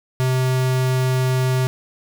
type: tone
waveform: square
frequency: 129.1 Hz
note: C3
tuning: 23 cents flat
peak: -17 dBFS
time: 0.2-1.67 s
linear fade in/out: 0 ms
effects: none